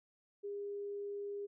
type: tone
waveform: sine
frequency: 405.4 Hz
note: G#4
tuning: 42 cents flat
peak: -39 dBFS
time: 0.43-1.47 s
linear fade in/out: 20 ms
effects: none